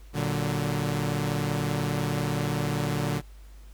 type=chord; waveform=sawtooth; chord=Bb augmented; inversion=none; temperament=equal with one note detuned; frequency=116.54 / 146.83 / 187.25 Hz; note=Bb2 / D3 / F#3; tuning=0 / 0 / +21 cents; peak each=-27 / -24 / -29 dBFS; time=0.13-3.22 s; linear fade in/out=50 ms; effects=added 50 Hz sine -44 dBFS peak until 3.73 s + pink hiss -59 dBFS RMS until 3.73 s